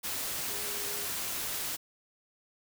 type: tone in noise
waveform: sine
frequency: 410.1 Hz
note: G#4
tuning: 22 cents flat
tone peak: -46 dBFS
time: 0.49-1.07 s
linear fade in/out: 20 ms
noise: white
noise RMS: -35 dBFS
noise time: 0.03-1.77 s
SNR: -14 dB
effects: none